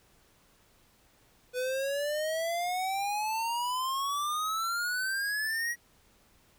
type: exponential sweep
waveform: square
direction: up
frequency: 493.9 to 1924 Hz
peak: -30 dBFS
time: 1.53-5.76 s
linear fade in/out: 50 ms
effects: pink hiss -64 dBFS RMS until 6.58 s